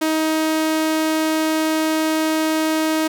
sawtooth tone, 315.3 Hz, D#4, 23 cents sharp, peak -13 dBFS, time 0.01-3.08 s, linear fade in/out 10 ms, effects none

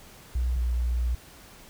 sine tone pair in turn, 61.5 / 60.3 Hz, B1 / B1, -7 / -41 cents, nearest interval unison, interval 34 cents, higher first, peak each -23 dBFS, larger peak neither, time 0.35-0.56 / 0.56-1.15 s, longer second, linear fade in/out 5 ms, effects pink hiss -50 dBFS RMS until 1.69 s

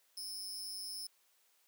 sawtooth tone with amplitude modulation, 5210 Hz, E8, 21 cents flat, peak -35 dBFS, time 0.17-1.07 s, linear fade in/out 5 ms, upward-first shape sine, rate 197 Hz, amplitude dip 90%, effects white hiss -72 dBFS RMS until 1.67 s + high-pass 400 Hz 12 dB/octave

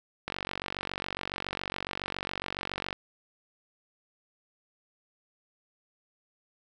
click train, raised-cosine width 0.3 ms, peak -16 dBFS, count 126, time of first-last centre 0.28-2.928 s, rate 47.2 Hz, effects none

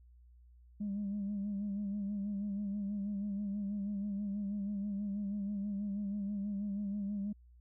sine tone with vibrato, 202.3 Hz, G#3, 45 cents flat, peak -33 dBFS, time 0.8-7.33 s, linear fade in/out 10 ms, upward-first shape sine, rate 6.2 Hz, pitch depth 52 cents each way, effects tanh soft clip ceiling -31 dBFS + added 60 Hz sine -57 dBFS peak until 7.6 s

